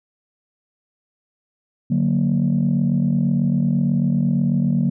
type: chord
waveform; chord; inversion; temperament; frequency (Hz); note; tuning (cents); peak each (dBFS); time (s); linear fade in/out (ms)
sine; D augmented; none; equal; 146.83 / 185 / 233.1; D3 / F#3 / A#3; 0 / 0 / 0; -19; 1.9-4.9; 10
effects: tanh soft clip ceiling -10 dBFS